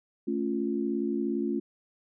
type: chord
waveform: sine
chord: A augmented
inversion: none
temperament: equal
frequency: 220 / 277.2 / 349.2 Hz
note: A3 / C#4 / E#4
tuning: 0 / 0 / 0 cents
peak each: -31 dBFS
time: 0.27-1.6 s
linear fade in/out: 10 ms
effects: none